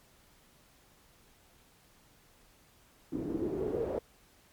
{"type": "noise with low-pass filter sweep", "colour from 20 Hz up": "white", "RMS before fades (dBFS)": -34, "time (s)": [3.12, 3.99], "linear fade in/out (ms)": 5, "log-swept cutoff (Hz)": [290, 510], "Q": 5.2, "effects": ["pink hiss -63 dBFS RMS until 4.52 s", "MP3 96 kbps"]}